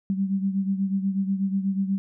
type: beating tone pair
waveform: sine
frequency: 192.9 / 201.1 Hz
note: G3 / G3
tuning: -28 / +44 cents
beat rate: 8.2 Hz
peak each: -23 / -29 dBFS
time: 0.1-1.98 s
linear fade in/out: 0 ms
effects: none